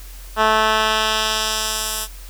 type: tone with band-pass filter sweep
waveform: 10% pulse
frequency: 217.9 Hz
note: A3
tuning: 17 cents flat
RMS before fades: -19 dBFS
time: 0.36-2.08 s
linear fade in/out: 50 ms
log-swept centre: 1300 to 11000 Hz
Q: 0.83
effects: added 44 Hz sine -34 dBFS peak until 2.29 s + white hiss -43 dBFS RMS until 2.29 s